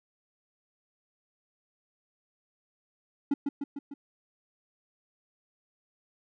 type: tone with echo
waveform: triangle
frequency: 282.5 Hz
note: C#4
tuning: 33 cents sharp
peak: -20 dBFS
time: 3.31-3.34 s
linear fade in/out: 5 ms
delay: 150 ms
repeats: 4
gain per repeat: -4 dB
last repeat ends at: 3.94 s
effects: none